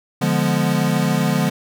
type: chord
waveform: square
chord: D diminished seventh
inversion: none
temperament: equal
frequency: 146.83 / 174.61 / 207.7 / 246.9 Hz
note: D3 / F3 / Ab3 / Cb4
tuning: 0 / 0 / 0 / 0 cents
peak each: -22 / -21 / -23 / -24 dBFS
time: 0.21-1.5 s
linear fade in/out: 10 ms
effects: none